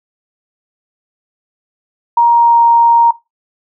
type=tone with pitch glide; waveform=sine; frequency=941 to 934 Hz; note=A#5 to A#5; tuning=+16 to +3 cents; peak=-5 dBFS; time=2.17-3.11 s; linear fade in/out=5 ms; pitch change=-13 cents; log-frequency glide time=2.29-2.62 s; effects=noise-tail reverb RT60 0.2 s tail -17 dB re dry